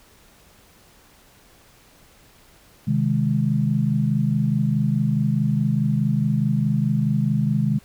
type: chord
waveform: sine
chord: Ab major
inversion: first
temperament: equal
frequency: 130.81 / 155.56 / 207.7 Hz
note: C3 / Eb3 / Ab3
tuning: 0 / 0 / 0 cents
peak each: -22 dBFS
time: 2.87-7.79 s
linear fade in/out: 10 ms
effects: pink hiss -53 dBFS RMS until 7.84 s